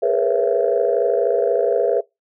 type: tone cluster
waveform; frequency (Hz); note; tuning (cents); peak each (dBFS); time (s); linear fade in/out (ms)
sine; 412 / 471.1 / 495.2 / 548 / 667; G#4 / A#4 / B4 / C#5 / E5; -14 / +18 / +5 / -20 / +20; -21; 0.02-2.01; 10
effects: noise-tail reverb RT60 0.2 s tail -24 dB re dry + tanh soft clip ceiling -6 dBFS